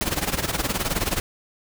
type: noise with tremolo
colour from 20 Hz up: pink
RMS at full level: -22 dBFS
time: 0.01-1.2 s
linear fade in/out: 0 ms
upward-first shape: sine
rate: 19 Hz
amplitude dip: 80%
effects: none